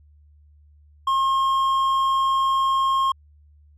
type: tone with hard clipping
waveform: sine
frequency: 1073 Hz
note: C6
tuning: 43 cents sharp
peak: -19 dBFS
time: 1.07-3.12 s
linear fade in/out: 5 ms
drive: 5 dB
effects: added 74 Hz sine -50 dBFS peak until 3.77 s